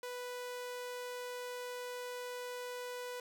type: tone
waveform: sawtooth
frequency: 493.9 Hz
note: B4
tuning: in tune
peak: -37 dBFS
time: 0.03-3.2 s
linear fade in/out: 2 ms
effects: none